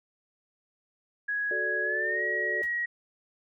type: tone with pitch glide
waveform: sine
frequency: 1666 to 1902.7 Hz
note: G#6 to A#6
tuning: +5 to +35 cents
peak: -27 dBFS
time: 1.28-2.86 s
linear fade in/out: 10 ms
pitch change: +230 cents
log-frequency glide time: 1.83-2.23 s
type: chord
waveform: sine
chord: D major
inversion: first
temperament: equal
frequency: 370 / 440 / 587.3 Hz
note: F#4 / A4 / D5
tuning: 0 / 0 / 0 cents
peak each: -36 dBFS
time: 1.51-2.62 s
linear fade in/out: 2 ms
type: noise with exponential decay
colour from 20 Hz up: pink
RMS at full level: -46 dBFS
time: 2.63-2.73 s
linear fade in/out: 1 ms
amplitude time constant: 20 ms
effects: none